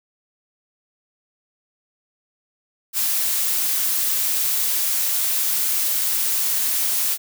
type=noise; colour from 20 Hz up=blue; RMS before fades=-21 dBFS; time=2.93-7.18 s; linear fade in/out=50 ms; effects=none